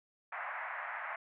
white band-pass noise, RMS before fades -41 dBFS, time 0.32-1.16 s, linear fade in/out 5 ms, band 650 to 2100 Hz, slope 48 dB/octave, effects none

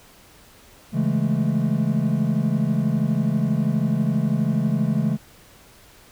triangle chord, A major seventh, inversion first, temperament equal, 138.59 / 164.81 / 207.7 / 220 Hz, C#3 / E3 / G#3 / A3, 0 / 0 / 0 / 0 cents, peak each -22 dBFS, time 0.92-5.18 s, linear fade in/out 50 ms, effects tanh soft clip ceiling -6 dBFS + pink hiss -50 dBFS RMS until 6.11 s

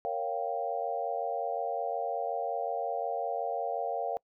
sine chord, G half-diminished seventh, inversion first, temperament equal, 466.2 / 554.4 / 698.5 / 784 Hz, Bb4 / Db5 / F5 / G5, 0 / 0 / 0 / 0 cents, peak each -37 / -36 / -34 / -36 dBFS, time 0.05-4.17 s, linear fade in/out 0 ms, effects noise-tail reverb RT60 0.1 s tail -26 dB re dry

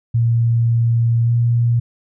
sine tone with pitch glide, 116.54 to 118.37 Hz, A#2 to A#2, 0 to +27 cents, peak -12 dBFS, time 0.14-1.8 s, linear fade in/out 10 ms, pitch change +27 cents, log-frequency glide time 1.24-1.3 s, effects none

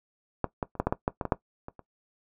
clicks, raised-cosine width 1 ms, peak -11 / -14 / -29 / -11 / -10 / -11 / -10 / -15 / -16 / -7 / -24 / -30 dBFS, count 12, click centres 0.443 / 0.628 / 0.753 / 0.8 / 0.87 / 0.925 / 1.079 / 1.212 / 1.253 / 1.322 / 1.684 / 1.793 s, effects noise-tail reverb RT60 0.1 s tail -17 dB re dry

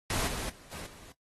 pink noise with level steps, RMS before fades -31 / -37 / -55 / -43 / -52 dBFS, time 0.1-1.12 s, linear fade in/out 2 ms, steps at 0.27 / 0.49 / 0.71 / 0.86 s, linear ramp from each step 10 ms, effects noise-tail reverb RT60 0.1 s tail -18 dB re dry + AAC 32 kbps

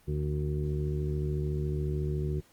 harmonic tone with a mistuned harmonic, 73.9 Hz, D2, 11 cents sharp, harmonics 1 / 2 / 3 / 4 / 5 / 6, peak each -32 / -31 / -44 / -46 / -36 / -47 dBFS, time 0.07-2.41 s, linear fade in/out 20 ms, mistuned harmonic 6, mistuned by +60 cents, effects pink hiss -62 dBFS RMS until 2.52 s + Opus 32 kbps

